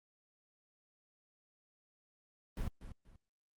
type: noise with echo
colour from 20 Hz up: brown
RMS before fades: -37 dBFS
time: 2.57-2.68 s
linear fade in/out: 2 ms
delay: 240 ms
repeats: 2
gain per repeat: -11 dB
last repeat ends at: 3.16 s
effects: Opus 32 kbps